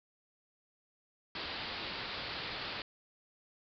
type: low-pass noise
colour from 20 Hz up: white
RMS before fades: -41 dBFS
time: 1.35-2.82 s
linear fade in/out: 2 ms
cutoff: 4800 Hz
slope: 96 dB/octave
effects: none